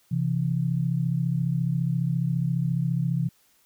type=tone pair together; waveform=sine; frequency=132.2 / 166.77 Hz; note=C3 / E3; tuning=+18 / +20 cents; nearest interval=major third; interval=402 cents; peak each=-25 dBFS; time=0.11-3.29 s; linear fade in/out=10 ms; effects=white hiss -63 dBFS RMS until 3.65 s